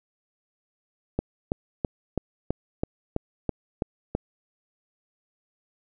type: click train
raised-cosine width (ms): 2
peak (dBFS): -11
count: 10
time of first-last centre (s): 1.19-4.151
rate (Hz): 3.04
effects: none